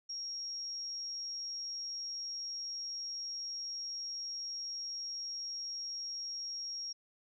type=tone; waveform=sine; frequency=5588 Hz; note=F8; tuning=in tune; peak=-38 dBFS; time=0.09-6.93 s; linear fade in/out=10 ms; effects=none